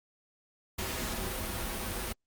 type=noise with comb filter; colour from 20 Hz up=pink; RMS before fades=-35 dBFS; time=0.78-2.13 s; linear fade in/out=10 ms; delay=6.8 ms; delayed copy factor=-0.55; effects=Opus 48 kbps